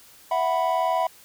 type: chord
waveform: triangle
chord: E suspended second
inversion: none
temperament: equal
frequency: 659.3 / 740 / 987.8 Hz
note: E5 / F#5 / B5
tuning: 0 / 0 / 0 cents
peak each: -23 dBFS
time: 0.31-1.07 s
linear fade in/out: 5 ms
effects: white hiss -51 dBFS RMS until 1.24 s